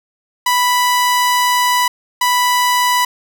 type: tone pair in turn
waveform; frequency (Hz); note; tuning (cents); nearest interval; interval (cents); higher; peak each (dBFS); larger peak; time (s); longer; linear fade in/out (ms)
sawtooth; 987.8 / 987.8; B5 / B5; 0 / 0; unison; 0; neither; -8; neither; 0.46-1.88 / 2.21-3.05; first; 5
effects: none